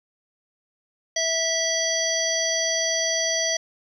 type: harmonic tone with a mistuned harmonic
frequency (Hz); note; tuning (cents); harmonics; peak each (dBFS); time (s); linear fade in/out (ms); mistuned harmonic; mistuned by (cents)
654; E5; -14; 1 / 3 / 5 / 7 / 9; -27 / -29 / -30 / -29 / -25; 1.16-3.57; 5; 7; +20
effects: 9-bit